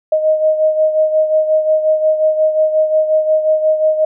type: beating tone pair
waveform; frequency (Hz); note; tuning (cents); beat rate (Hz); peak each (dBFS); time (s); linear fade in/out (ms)
sine; 622.3 / 627.9; D#5 / D#5; 0 / +16; 5.6; -11 / -18; 0.12-4.05; 5
effects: none